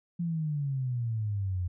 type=exponential sweep; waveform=sine; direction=down; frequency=174.61 to 87.31 Hz; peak=-28 dBFS; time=0.19-1.68 s; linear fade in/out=10 ms; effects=none